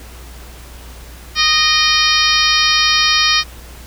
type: harmonic tone with a mistuned harmonic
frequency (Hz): 620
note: D#5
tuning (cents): -6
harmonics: 2 / 3 / 4 / 5 / 6 / 7 / 8 / 9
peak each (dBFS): -19 / -19 / -19 / -19 / -19 / -19 / -19 / -19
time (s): 1.35-3.44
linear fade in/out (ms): 50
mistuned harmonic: 4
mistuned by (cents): -31
effects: added 60 Hz sine -34 dBFS peak until 3.86 s + pink hiss -39 dBFS RMS until 3.86 s